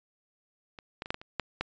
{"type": "clicks", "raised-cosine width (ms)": 0.3, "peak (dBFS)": [-28, -20, -24, -13, -21, -30, -13, -14], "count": 8, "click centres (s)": [0.788, 1.021, 1.059, 1.105, 1.144, 1.215, 1.397, 1.61], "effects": ["resampled to 16000 Hz"]}